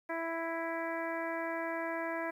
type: harmonic tone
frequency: 330.4 Hz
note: E4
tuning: 4 cents sharp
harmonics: 1 / 2 / 3 / 4 / 5 / 6 / 7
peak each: -40 / -38 / -41 / -47 / -42 / -44 / -49 dBFS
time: 0.09-2.31 s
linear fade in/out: 10 ms
effects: 11-bit